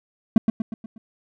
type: tone with echo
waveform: triangle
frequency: 222 Hz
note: A3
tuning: 16 cents sharp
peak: -7 dBFS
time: 0.36-0.38 s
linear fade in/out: 2 ms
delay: 120 ms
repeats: 5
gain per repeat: -6 dB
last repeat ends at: 0.98 s
effects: none